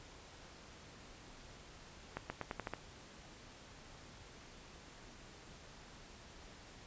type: accelerating click train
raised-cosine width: 0.5 ms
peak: -24 dBFS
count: 7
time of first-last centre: 2.17-2.736 s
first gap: 130 ms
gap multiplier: 0.87
effects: pink hiss -56 dBFS RMS until 6.86 s + resampled to 16000 Hz